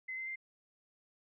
sine tone with pitch steps, 2048 / 2071 / 2093 Hz, C7 / C7 / C7, -38 / -18 / 0 cents, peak -38 dBFS, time 0.08-0.359 s, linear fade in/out 10 ms, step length 93 ms, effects none

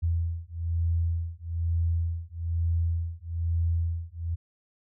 sine beating tone pair, 83.3 / 84.4 Hz, E2 / E2, +19 / +41 cents, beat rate 1.1 Hz, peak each -28 dBFS, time 0.02-4.36 s, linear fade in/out 20 ms, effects none

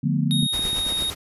sine chord, B half-diminished seventh, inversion first, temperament just, 148.16 / 177.8 / 222.2 / 246.9 Hz, D3 / F3 / A3 / B3, +16 / +31 / +17 / 0 cents, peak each -22 / -25 / -26 / -26 dBFS, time 0.03-0.47 s, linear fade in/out 10 ms
square tone, 3737 Hz, A#7, 4 cents sharp, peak -23 dBFS, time 0.31-1.1 s, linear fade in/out 0 ms
clicks, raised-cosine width 3 ms, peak -22 dBFS, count 7, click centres 0.428 / 0.594 / 0.653 / 0.731 / 0.866 / 0.923 / 1.023 s
pink noise with tremolo, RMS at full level -32 dBFS, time 0.52-1.15 s, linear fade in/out 20 ms, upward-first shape sine, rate 8.7 Hz, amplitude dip 50%
effects resampled to 32000 Hz

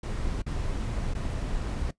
brown noise with dropouts, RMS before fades -30 dBFS, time 0.03-1.91 s, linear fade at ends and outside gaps 5 ms, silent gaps 0.42-0.463 / 1.138-1.149 s, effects noise-tail reverb RT60 0.1 s tail -18 dB re dry + resampled to 22050 Hz

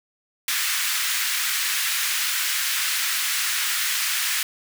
pink high-pass noise, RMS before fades -24 dBFS, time 0.48-4.43 s, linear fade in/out 2 ms, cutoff 1500 Hz, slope 24 dB/octave, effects none

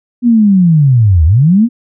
sine linear two-way sweep, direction down then up, 246.9 to 73.42 to 246.9 Hz, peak -4 dBFS, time 0.22-1.69 s, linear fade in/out 50 ms, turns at 1.25 s, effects none

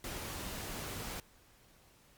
pink noise, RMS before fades -42 dBFS, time 0.04-1.2 s, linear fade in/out 2 ms, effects pink hiss -64 dBFS RMS until 2.17 s + Opus 48 kbps

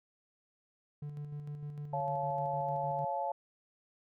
triangle tone with tremolo, 146.83 Hz, D3, in tune, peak -36 dBFS, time 1.02-3.05 s, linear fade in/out 5 ms, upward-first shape square, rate 6.6 Hz, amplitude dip 40%
sine chord, Db augmented, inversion none, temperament just, 554.4 / 693 / 866.2 Hz, Db5 / F5 / A5, 0 / -14 / -27 cents, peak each -38 / -37 / -35 dBFS, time 1.93-3.32 s, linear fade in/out 5 ms
effects none

